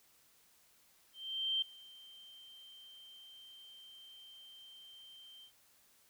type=tone with ADSR envelope; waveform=sine; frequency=3136 Hz; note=G7; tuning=in tune; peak=-30 dBFS; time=1.13-5.52 s; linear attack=490 ms; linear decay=4 ms; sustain=-23 dB; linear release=81 ms; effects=white hiss -68 dBFS RMS until 6.09 s